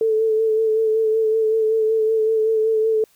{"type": "tone with vibrato", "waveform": "sine", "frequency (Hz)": 440.5, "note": "A4", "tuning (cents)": 2, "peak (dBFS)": -15, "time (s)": [0.01, 3.04], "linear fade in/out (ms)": 2, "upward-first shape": "sine", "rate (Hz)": 5.3, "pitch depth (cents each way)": 27, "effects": ["white hiss -58 dBFS RMS until 3.15 s"]}